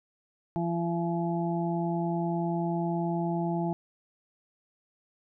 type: harmonic tone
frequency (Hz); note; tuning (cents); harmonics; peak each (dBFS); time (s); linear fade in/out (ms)
169.9; F3; -47; 1 / 2 / 4 / 5; -29 / -32 / -35 / -36; 0.56-3.73; 0
effects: none